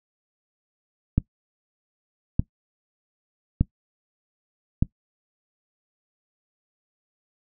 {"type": "click train", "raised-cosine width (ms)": 5, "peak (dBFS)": -6, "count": 4, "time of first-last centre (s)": [1.18, 4.825], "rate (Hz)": 0.823, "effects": ["noise-tail reverb RT60 0.1 s tail -20 dB re dry"]}